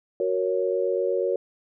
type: chord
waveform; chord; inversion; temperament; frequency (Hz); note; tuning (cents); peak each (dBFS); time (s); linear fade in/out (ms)
sine; F# major; none; equal; 370 / 466.2 / 554.4; F#4 / A#4 / C#5; 0 / 0 / 0; -26; 0.2-1.36; 2
effects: none